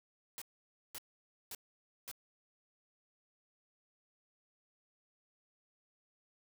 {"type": "noise bursts", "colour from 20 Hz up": "white", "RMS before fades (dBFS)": -45, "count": 4, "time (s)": [0.38, 2.114], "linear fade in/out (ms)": 0, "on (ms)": 36, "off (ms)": 530, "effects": []}